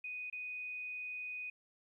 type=tone with dropouts; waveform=sine; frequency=2489 Hz; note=D#7; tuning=in tune; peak=-40 dBFS; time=0.04-1.5 s; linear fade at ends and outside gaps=5 ms; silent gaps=0.3-0.326 s; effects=13-bit